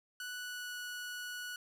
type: tone with pitch glide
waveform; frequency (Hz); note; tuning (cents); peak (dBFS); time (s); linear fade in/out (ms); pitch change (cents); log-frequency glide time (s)
sawtooth; 1480 to 1469.8; F#6 to F#6; 0 to -12; -37; 0.2-1.56; 2; -12; 0.35-0.79
effects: none